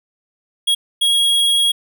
square tone bursts at uneven times, 3303 Hz, G#7, 10 cents flat, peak -13 dBFS, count 2, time 0.67-0.75 / 1.01-1.72 s, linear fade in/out 10 ms, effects none

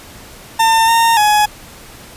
40% pulse tone with pitch steps, 902 / 918 / 841 Hz, A5 / A#5 / G#5, +43 / -27 / +22 cents, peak -8 dBFS, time 0.59-1.46 s, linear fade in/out 10 ms, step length 290 ms, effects pink hiss -37 dBFS RMS until 2.16 s + resampled to 32000 Hz

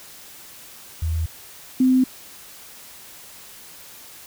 sine tone pair in turn, 81.1 / 257.5 Hz, E2 / C4, -28 / -28 cents, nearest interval octave + minor sixth, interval 2000 cents, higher second, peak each -20 / -13 dBFS, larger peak second, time 1.02-1.26 / 1.8-2.04 s, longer neither, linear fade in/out 5 ms, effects white hiss -43 dBFS RMS until 4.26 s

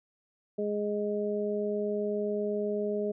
harmonic tone, 207.7 Hz, G#3, in tune, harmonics 1 / 2 / 3, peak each -34 / -30 / -35 dBFS, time 0.58-3.12 s, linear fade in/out 10 ms, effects none

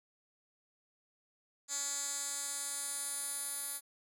10% pulse tone with band-pass filter sweep, 282.5 Hz, C#4, 33 cents sharp, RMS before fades -39 dBFS, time 1.68-3.81 s, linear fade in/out 50 ms, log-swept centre 7300 to 11000 Hz, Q 3.9, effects none

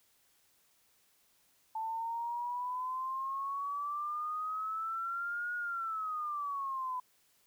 sine exponential two-way sweep, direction up then down, 880 to 1449 to 998 Hz, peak -34 dBFS, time 1.75-7 s, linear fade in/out 5 ms, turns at 5.55 s, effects white hiss -70 dBFS RMS until 7.46 s

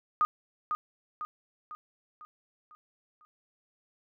sine tone with echo, 1232 Hz, D#6, 17 cents flat, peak -21 dBFS, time 0.21-0.25 s, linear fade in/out 0 ms, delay 500 ms, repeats 6, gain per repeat -6 dB, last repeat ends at 3.25 s, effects none

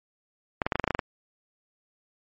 clicks, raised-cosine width 0.5 ms, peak -9 dBFS, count 10, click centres 0.618 / 0.665 / 0.722 / 0.756 / 0.797 / 0.841 / 0.877 / 0.907 / 0.949 / 0.992 s, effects MP3 32 kbps

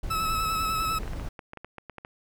brown noise, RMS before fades -34 dBFS, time 0.03-1.29 s, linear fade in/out 5 ms
40% pulse tone with vibrato, 1300 Hz, E6, 24 cents flat, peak -25 dBFS, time 0.1-0.99 s, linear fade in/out 10 ms, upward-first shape square, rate 10 Hz, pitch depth 17 cents each way
clicks, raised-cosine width 0.5 ms, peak -25 dBFS, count 12, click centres 1.033 / 1.078 / 1.134 / 1.198 / 1.392 / 1.534 / 1.573 / 1.646 / 1.783 / 1.897 / 1.983 / 2.049 s
effects none

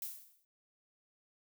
violet noise with exponential decay, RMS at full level -38 dBFS, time 0.02-0.45 s, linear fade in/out 2 ms, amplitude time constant 92 ms, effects none

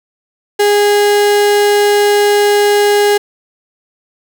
35% pulse tone, 411.3 Hz, G#4, 17 cents flat, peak -6 dBFS, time 0.59-3.18 s, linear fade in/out 10 ms, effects none

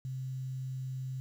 sine tone with quantisation, 130.81 Hz, C3, in tune, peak -35 dBFS, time 0.05-1.2 s, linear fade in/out 0 ms, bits 10, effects none

